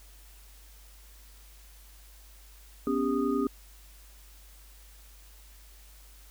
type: tone cluster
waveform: sine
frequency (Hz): 249.9 / 280.3 / 399.3 / 1236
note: B3 / C#4 / G4 / D#6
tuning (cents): +21 / +19 / +32 / -12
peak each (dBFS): -30 / -29 / -30 / -36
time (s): 2.87-3.47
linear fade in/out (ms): 2
effects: added 50 Hz sine -51 dBFS peak until 6.3 s + white hiss -57 dBFS RMS until 6.3 s